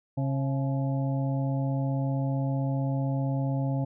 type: harmonic tone with a mistuned harmonic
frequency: 135.5 Hz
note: C#3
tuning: 39 cents flat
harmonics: 1 / 2 / 4 / 5 / 6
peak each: -26 / -32 / -38 / -40 / -42 dBFS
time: 0.17-3.85 s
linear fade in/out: 10 ms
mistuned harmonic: 6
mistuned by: +80 cents
effects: none